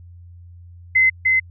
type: tone with echo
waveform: sine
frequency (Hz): 2054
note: C7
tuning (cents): -33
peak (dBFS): -11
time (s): 0.95-1.1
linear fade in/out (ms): 10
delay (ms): 300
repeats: 1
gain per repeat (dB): -2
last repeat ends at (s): 1.4
effects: added 87 Hz sine -39 dBFS peak until 1.5 s